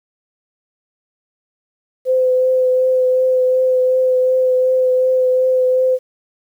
sine tone with vibrato, 512 Hz, C5, 38 cents flat, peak -11 dBFS, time 2.05-5.99 s, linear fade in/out 50 ms, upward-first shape triangle, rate 2.7 Hz, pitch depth 16 cents each way, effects 8-bit

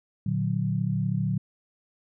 sine chord, Bb augmented, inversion none, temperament equal with one note detuned, 116.54 / 149.05 / 185 Hz, Bb2 / D3 / F#3, 0 / +26 / 0 cents, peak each -28 dBFS, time 0.26-1.38 s, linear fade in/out 5 ms, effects none

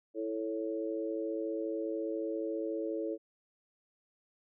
sine chord, A major, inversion second, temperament equal, 329.6 / 440 / 554.4 Hz, E4 / A4 / C#5, 0 / 0 / 0 cents, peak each -36 / -37 / -39 dBFS, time 0.14-3.18 s, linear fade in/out 50 ms, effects none

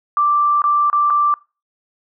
sine tone with dropouts, 1174.7 Hz, D6, in tune, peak -12 dBFS, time 0.17-1.34 s, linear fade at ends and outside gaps 1 ms, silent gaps 0.619-0.64 / 0.9-0.929 / 1.101-1.105 s, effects noise-tail reverb RT60 0.3 s tail -23 dB re dry

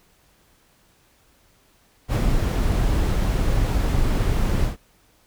brown noise with ADSR envelope, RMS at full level -18 dBFS, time 2.08-4.77 s, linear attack 54 ms, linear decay 75 ms, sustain -2 dB, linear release 130 ms, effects pink hiss -59 dBFS RMS until 5.26 s

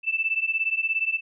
sine beating tone pair, 2637 / 2654 Hz, E7 / E7, 0 / +11 cents, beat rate 17 Hz, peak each -26 / -25 dBFS, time 0.03-1.21 s, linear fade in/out 50 ms, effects none

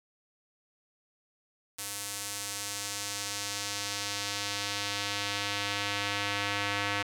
square tone with band-pass filter sweep, 101.4 Hz, G#2, 41 cents flat, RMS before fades -34 dBFS, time 1.78-7.03 s, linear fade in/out 10 ms, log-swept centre 9700 to 2300 Hz, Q 1, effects none

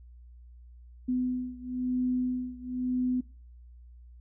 sine beating tone pair, 251.3 / 252.3 Hz, B3 / B3, +30 / +37 cents, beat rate 1 Hz, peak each -30 / -32 dBFS, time 1.08-3.21 s, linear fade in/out 10 ms, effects noise-tail reverb RT60 0.4 s tail -22 dB re dry + added 60 Hz sine -48 dBFS peak until 4.2 s

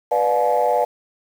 sine chord, B diminished seventh, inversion none, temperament just, 493.9 / 592.7 / 711.2 / 853.4 Hz, B4 / D5 / F5 / Ab5, 0 / +16 / +31 / +47 cents, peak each -20 dBFS, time 0.11-0.85 s, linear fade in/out 10 ms, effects tanh soft clip ceiling -8 dBFS + 7-bit

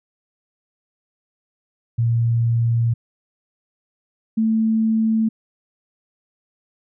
sine tone pair in turn, 116.54 / 221.7 Hz, A#2 / A3, 0 / +13 cents, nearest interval major seventh, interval 1113 cents, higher second, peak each -15 dBFS, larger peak neither, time 1.98-2.94 / 4.37-5.29 s, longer first, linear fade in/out 10 ms, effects none

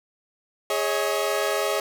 sawtooth chord, Ab suspended fourth, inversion none, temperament equal with one note detuned, 415.3 / 554.4 / 637.2 Hz, Ab4 / Db5 / Eb5, 0 / 0 / +41 cents, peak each -23 dBFS, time 0.7-1.8 s, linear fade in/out 2 ms, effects none

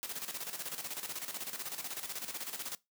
white noise with tremolo, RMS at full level -39 dBFS, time 0.03-2.75 s, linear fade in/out 0 ms, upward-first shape square, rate 16 Hz, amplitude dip 65%, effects noise-tail reverb RT60 0.2 s tail -21 dB re dry + high-pass 150 Hz 12 dB/octave

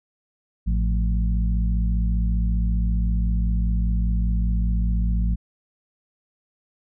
harmonic tone with a mistuned harmonic, 55 Hz, A1, in tune, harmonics 1 / 2 / 3 / 4, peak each -19 / -30 / -28 / -35 dBFS, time 0.66-5.36 s, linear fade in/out 20 ms, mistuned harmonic 3, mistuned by +100 cents, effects none

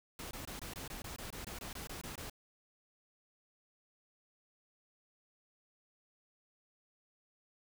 pink noise bursts, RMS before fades -45 dBFS, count 15, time 0.19-2.298 s, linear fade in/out 2 ms, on 120 ms, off 22 ms, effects none

